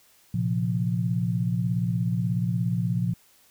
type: chord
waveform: sine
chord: Bb suspended second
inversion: none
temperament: equal with one note detuned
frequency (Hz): 116.54 / 133.25 / 174.61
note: Bb2 / C3 / F3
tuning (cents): 0 / +32 / 0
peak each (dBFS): -26 / -30 / -26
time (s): 0.34-3.14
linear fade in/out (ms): 5
effects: white hiss -59 dBFS RMS until 3.5 s